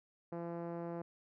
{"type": "tone with low-pass filter", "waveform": "5% pulse", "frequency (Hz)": 170, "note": "F3", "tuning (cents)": -46, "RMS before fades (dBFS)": -42, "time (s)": [0.32, 1.02], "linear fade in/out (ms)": 5, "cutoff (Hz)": 530, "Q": 0.89, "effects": []}